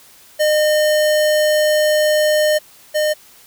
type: tone pair in turn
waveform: square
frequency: 609 / 609 Hz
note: D#5 / D#5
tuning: -37 / -37 cents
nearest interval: unison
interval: 0 cents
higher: neither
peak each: -13 / -15 dBFS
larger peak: first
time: 0.39-2.59 / 2.94-3.14 s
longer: first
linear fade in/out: 20 ms
effects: white hiss -46 dBFS RMS until 3.46 s